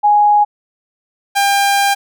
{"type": "tone pair in turn", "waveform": ["sine", "sawtooth"], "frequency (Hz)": [830.6, 799.1], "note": ["G#5", "G5"], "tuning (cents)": [0, 33], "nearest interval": "minor second", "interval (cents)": 67, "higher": "first", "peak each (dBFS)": -7, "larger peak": "neither", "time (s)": [[0.03, 0.45], [1.35, 1.95]], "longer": "second", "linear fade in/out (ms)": 20, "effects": []}